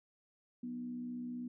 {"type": "tone with frequency modulation", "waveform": "sine", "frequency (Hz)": 244.7, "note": "B3", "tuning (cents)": -16, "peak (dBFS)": -39, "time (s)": [0.63, 1.48], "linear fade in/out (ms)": 5, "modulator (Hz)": 63.6, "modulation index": 0.4, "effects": []}